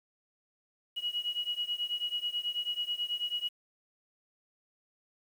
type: beating tone pair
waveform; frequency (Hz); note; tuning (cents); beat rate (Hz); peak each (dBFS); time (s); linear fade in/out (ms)
sine; 2904 / 2913.2; F#7 / F#7; -33 / -28; 9.2; -34 / -35; 0.96-3.49; 20
effects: 9-bit